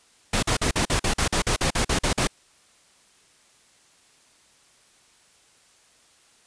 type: noise bursts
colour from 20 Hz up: pink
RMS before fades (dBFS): -22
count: 14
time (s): 0.33-2.273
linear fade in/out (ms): 5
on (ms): 97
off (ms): 45
effects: white hiss -58 dBFS RMS until 6.46 s + resampled to 22050 Hz